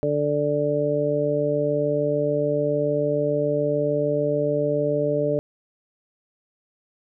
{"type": "harmonic tone", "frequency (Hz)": 146.83, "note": "D3", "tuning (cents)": 0, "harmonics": [1, 2, 3, 4], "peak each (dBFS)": [-28, -28, -24, -23], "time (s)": [0.03, 5.39], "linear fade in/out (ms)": 0, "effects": []}